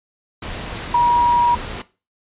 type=tone in noise; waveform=sine; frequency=958 Hz; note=A#5; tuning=47 cents sharp; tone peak=-11 dBFS; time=0.94-1.55 s; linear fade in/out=5 ms; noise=pink; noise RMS=-29 dBFS; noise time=0.42-1.82 s; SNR=+15 dB; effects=noise-tail reverb RT60 0.3 s tail -17 dB re dry + resampled to 8000 Hz